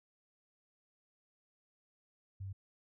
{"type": "tone", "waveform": "sine", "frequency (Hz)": 96.8, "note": "G2", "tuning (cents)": -21, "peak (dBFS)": -40, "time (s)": [2.4, 2.53], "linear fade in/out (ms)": 10, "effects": []}